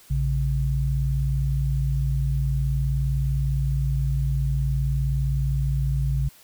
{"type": "tone pair together", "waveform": "sine", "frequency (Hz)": [57.69, 137.2], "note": ["A#1", "C#3"], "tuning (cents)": [-17, -17], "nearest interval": "octave + minor third", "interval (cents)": 1500, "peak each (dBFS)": -23, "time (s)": [0.1, 6.29], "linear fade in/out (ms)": 10, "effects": ["white hiss -52 dBFS RMS until 6.43 s"]}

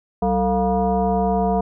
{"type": "tone with frequency modulation", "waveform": "sine", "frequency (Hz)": 448.2, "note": "A4", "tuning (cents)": 32, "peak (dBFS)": -16, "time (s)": [0.22, 1.61], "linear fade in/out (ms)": 5, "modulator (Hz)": 256, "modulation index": 1.6, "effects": []}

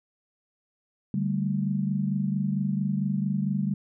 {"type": "chord", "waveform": "sine", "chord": "D suspended fourth", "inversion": "none", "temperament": "just", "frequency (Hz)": [146.83, 195.78, 220.2], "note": ["D3", "G3", "A3"], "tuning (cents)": [0, -2, 2], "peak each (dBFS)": [-29, -26, -32], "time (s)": [1.14, 3.74], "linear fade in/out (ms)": 2, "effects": []}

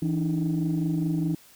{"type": "tone cluster", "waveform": "sine", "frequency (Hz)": [164.1, 291.6, 316.5], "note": ["E3", "D4", "D#4"], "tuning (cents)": [-8, -12, 30], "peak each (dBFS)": [-24, -29, -29], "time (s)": [0.02, 1.35], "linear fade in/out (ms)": 5, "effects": ["tanh soft clip ceiling -17 dBFS", "white hiss -54 dBFS RMS until 1.55 s"]}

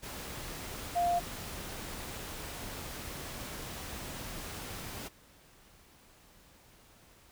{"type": "tone in noise", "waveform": "sine", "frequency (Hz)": 698.5, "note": "F5", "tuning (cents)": 0, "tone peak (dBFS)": -26, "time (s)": [0.95, 1.2], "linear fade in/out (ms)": 20, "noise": "pink", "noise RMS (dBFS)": -42, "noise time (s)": [0.02, 5.09], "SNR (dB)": 13, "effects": ["pink hiss -60 dBFS RMS until 7.31 s"]}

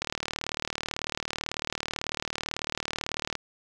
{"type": "click train", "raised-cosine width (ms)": 0.2, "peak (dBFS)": -12, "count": 128, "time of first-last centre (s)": [0.02, 3.353], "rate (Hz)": 38.1, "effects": []}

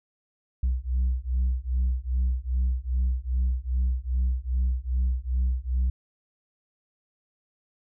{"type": "beating tone pair", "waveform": "sine", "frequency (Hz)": [61.74, 64.24], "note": ["B1", "C2"], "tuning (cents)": [0, -31], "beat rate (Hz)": 2.5, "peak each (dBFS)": -24, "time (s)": [0.63, 5.9], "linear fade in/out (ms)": 5, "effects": ["tanh soft clip ceiling -19 dBFS"]}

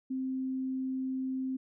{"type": "tone", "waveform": "sine", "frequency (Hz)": 261.6, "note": "C4", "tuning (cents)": 0, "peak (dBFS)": -31, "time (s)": [0.1, 1.57], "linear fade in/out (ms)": 10, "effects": []}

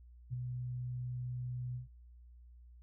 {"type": "tone with ADSR envelope", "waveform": "sine", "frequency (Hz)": 124.4, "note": "B2", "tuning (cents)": 13, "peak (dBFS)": -33, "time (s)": [0.3, 1.88], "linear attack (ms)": 35, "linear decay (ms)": 8, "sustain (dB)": -4, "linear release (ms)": 130, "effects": ["added 60 Hz sine -54 dBFS peak until 2.82 s"]}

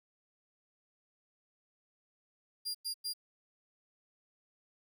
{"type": "tone bursts", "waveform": "sawtooth", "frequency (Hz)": 4800, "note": "D8", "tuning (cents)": 37, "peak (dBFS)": -32, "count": 3, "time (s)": [2.65, 3.137], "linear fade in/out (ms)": 20, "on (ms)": 97, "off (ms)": 98, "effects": ["11-bit"]}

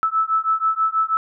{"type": "beating tone pair", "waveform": "sine", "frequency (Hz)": [1307, 1313.2], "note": ["E6", "E6"], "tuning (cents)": [-15, -7], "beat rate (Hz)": 6.2, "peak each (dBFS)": [-20, -20], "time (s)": [0.03, 1.17], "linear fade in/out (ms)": 0, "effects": []}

